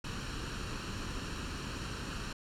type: noise with comb filter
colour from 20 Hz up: pink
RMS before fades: -39 dBFS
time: 0.04-2.33 s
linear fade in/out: 5 ms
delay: 0.71 ms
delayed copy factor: +0.6
effects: low-pass 6000 Hz 12 dB/octave